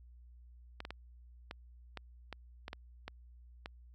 clicks, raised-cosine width 0.3 ms, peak -26 dBFS, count 10, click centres 0.804 / 0.851 / 0.906 / 1.511 / 1.973 / 2.327 / 2.681 / 2.731 / 3.08 / 3.659 s, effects added 60 Hz sine -54 dBFS peak until 3.94 s

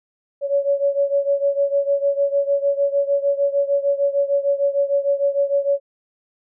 sine beating tone pair, 560 / 566.6 Hz, C#5 / C#5, +18 / +38 cents, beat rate 6.6 Hz, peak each -18 / -21 dBFS, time 0.41-5.8 s, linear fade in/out 50 ms, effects none

